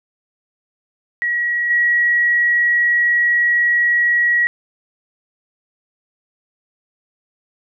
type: tone with level steps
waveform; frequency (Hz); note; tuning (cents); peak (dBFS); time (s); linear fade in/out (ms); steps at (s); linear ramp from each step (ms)
sine; 1914; A#6; +45; -16 / -12; 1.22-4.47; 0; 1.7; 5
effects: none